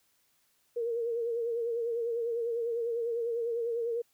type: tone with vibrato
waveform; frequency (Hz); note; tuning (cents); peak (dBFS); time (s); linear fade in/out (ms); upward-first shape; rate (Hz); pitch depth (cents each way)
sine; 466.2; A#4; 0; -29; 0.76-4.02; 10; sine; 10; 49
effects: white hiss -71 dBFS RMS until 4.13 s